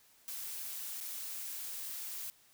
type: noise with dropouts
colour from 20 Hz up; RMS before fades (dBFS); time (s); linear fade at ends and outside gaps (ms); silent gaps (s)
blue; -42; 0.28-2.3; 0; 1.004-1.01
effects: white hiss -65 dBFS RMS until 2.53 s